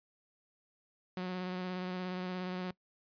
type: tone with vibrato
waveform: sawtooth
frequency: 182.8 Hz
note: F#3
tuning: 21 cents flat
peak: -32 dBFS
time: 1.17-2.71 s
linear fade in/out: 2 ms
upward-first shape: square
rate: 17 Hz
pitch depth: 16 cents each way
effects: noise-tail reverb RT60 0.1 s tail -22 dB re dry + resampled to 11025 Hz